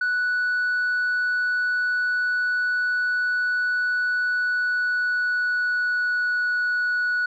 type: tone with pitch glide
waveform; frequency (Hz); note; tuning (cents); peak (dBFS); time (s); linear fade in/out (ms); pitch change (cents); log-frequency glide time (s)
sine; 1479 to 1469.6; F#6 to F#6; -1 to -12; -18; 0.01-7.26; 5; -11; 4.28-6.49
effects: tanh soft clip ceiling -19 dBFS